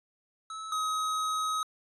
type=tone pair in turn; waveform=square; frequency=1298 / 1267.6 Hz; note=E6 / D#6; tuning=-27 / +32 cents; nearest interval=unison; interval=41 cents; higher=first; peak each=-38 / -29 dBFS; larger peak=second; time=0.5-0.72 / 0.72-1.63 s; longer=second; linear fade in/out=2 ms; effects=resampled to 24000 Hz